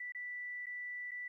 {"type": "tone with dropouts", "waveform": "sine", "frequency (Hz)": 1971, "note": "B6", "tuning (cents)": -4, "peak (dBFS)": -40, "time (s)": [0, 1.28], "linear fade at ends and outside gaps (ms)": 5, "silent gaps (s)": [[0.122, 0.148], [0.659, 0.666], [1.11, 1.115]], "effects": ["13-bit"]}